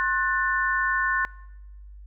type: chord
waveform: sine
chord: F# diminished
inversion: second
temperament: just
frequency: 1065.6 / 1480 / 1776 Hz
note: C6 / F#6 / A6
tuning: +31 / 0 / +16 cents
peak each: -26 dBFS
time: 0-1.25 s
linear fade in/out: 0 ms
effects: noise-tail reverb RT60 1.0 s tail -23 dB re dry + added 50 Hz sine -41 dBFS peak until 2.06 s